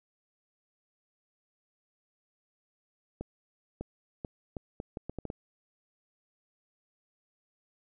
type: accelerating click train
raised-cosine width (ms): 2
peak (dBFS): -23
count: 10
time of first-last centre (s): 3.21-5.301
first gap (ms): 600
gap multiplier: 0.73
effects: none